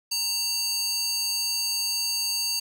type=tone with high-pass filter; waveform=square; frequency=921 Hz; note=A#5; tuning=21 cents flat; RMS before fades=-27 dBFS; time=0.11-2.6 s; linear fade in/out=10 ms; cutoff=4700 Hz; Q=2.5; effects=10-bit